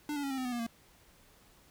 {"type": "tone with pitch steps", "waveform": "square", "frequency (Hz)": [296.6, 286.2, 276.1, 266.4, 257, 248, 239.2, 230.8], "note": ["D4", "D4", "C#4", "C4", "C4", "B3", "A#3", "A#3"], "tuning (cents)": [17, -45, -7, 31, -31, 7, 45, -17], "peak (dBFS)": -34, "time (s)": [0.09, 0.666], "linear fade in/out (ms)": 2, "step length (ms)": 72, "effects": ["pink hiss -62 dBFS RMS until 1.7 s"]}